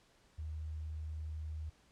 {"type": "tone", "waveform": "sine", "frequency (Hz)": 77.78, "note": "D#2", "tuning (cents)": 0, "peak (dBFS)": -39, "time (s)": [0.38, 1.7], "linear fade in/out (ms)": 10, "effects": ["pink hiss -68 dBFS RMS until 1.91 s", "low-pass 8000 Hz 12 dB/octave"]}